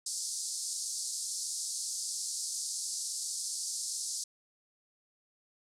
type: band-pass noise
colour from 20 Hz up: white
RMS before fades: -37 dBFS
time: 0.06-4.24 s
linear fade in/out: 5 ms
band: 4500 to 9600 Hz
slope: 48 dB/octave
effects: none